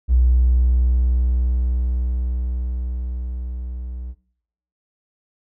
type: tone with level ramp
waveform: triangle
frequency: 61.74 Hz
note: B1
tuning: in tune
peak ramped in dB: -7 to -26 dBFS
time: 0.08-4.15 s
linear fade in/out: 50 ms
effects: noise-tail reverb RT60 0.7 s tail -20 dB re dry + tanh soft clip ceiling -9 dBFS